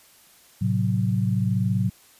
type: chord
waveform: sine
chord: F# diminished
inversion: first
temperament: equal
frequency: 110 / 130.81 / 185 Hz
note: A2 / C3 / F#3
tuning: 0 / 0 / 0 cents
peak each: -23 / -26 / -24 dBFS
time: 0.61-1.9 s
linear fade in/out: 10 ms
effects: white hiss -54 dBFS RMS until 2.19 s + resampled to 32000 Hz